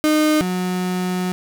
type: tone pair in turn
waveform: 35% pulse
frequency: 306.5 / 182.25 Hz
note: D#4 / F#3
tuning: -26 / -26 cents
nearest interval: major sixth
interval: 900 cents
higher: first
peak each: -12 / -18 dBFS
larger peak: first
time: 0.04-0.41 / 0.41-1.32 s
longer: second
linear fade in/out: 0 ms
effects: none